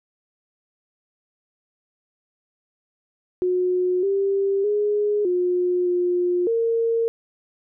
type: tone with pitch steps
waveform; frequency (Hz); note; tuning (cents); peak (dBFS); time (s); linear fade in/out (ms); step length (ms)
sine; 363.3 / 393.8 / 415.7 / 358.5 / 355.4 / 458.9; F#4 / G4 / G#4 / F4 / F4 / A#4; -32 / +8 / +2 / +45 / +30 / -27; -18; 3.42-7.08; 0; 610
effects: none